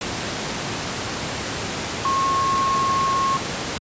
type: tone in noise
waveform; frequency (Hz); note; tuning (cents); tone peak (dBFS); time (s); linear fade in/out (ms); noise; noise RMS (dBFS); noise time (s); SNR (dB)
sine; 1085; C#6; -37; -18; 2.05-3.37; 2; pink; -26; 0.01-3.78; +5
effects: high-pass 100 Hz 12 dB/octave + resampled to 16000 Hz